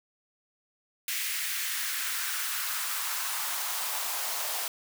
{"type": "noise with high-pass filter sweep", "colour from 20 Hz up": "white", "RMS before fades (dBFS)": -32, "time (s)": [1.08, 4.68], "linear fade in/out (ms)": 2, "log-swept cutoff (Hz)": [2100, 660], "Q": 2, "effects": []}